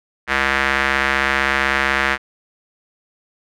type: tone with band-pass filter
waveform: square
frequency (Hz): 67.9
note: C#2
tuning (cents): -35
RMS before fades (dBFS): -18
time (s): 0.27-2.18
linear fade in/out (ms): 50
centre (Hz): 1800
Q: 2.3
effects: none